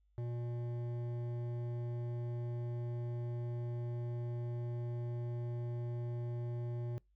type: tone with hard clipping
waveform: sine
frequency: 119.8 Hz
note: A#2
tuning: 48 cents sharp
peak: -39 dBFS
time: 0.18-6.98 s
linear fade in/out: 0 ms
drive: 11 dB
effects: noise-tail reverb RT60 0.2 s tail -25 dB re dry + added 50 Hz sine -69 dBFS peak until 7.15 s